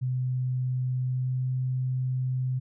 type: tone with pitch glide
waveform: sine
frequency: 127.4 to 128.58 Hz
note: C3 to C3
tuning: -46 to -30 cents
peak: -25 dBFS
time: 0.01-2.6 s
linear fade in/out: 20 ms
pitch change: +16 cents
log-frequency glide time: 1.02-1.49 s
effects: none